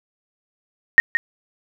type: tone with echo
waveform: sine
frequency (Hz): 1860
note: A#6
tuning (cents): -4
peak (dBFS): -5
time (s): 0.98-1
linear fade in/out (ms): 0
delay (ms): 170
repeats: 1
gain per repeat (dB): -9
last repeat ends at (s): 1.17
effects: none